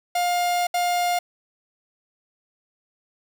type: tone bursts at uneven times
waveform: 45% pulse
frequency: 707 Hz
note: F5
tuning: 21 cents sharp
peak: -20 dBFS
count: 2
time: 0.15-0.67 / 0.74-1.19 s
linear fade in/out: 5 ms
effects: none